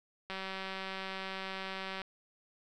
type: click train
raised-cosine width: 0.3 ms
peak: -24 dBFS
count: 329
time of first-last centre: 0.3-2.017 s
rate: 191 Hz
effects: none